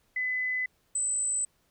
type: tone pair in turn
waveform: sine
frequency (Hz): 2011 / 8044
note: B6 / B8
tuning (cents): +31 / +31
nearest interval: 2 octaves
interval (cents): 2400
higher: second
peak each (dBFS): -27 / -26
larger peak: second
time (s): 0.16-0.66 / 0.95-1.45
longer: neither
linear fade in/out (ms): 5
effects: pink hiss -70 dBFS RMS until 1.7 s